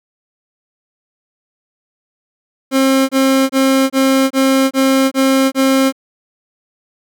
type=tone bursts; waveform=30% pulse; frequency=267.2 Hz; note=C4; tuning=36 cents sharp; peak=-7 dBFS; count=8; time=2.71-5.925 s; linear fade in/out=50 ms; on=380 ms; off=25 ms; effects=none